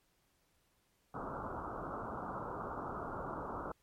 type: low-pass noise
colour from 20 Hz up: white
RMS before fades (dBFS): -42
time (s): 1.14-3.72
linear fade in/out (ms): 5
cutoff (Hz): 1400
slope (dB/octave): 96
effects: pink hiss -75 dBFS RMS until 3.82 s + MP3 64 kbps